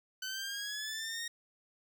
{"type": "linear sweep", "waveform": "15% pulse", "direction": "up", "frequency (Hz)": [1510, 1872], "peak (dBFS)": -31, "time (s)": [0.22, 1.28], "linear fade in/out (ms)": 5, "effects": []}